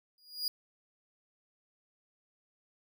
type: tone with exponential growth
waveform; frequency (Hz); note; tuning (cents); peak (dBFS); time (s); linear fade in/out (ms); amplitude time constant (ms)
45% pulse; 4872; D#8; -37; -27; 0.18-0.48; 1; 65
effects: none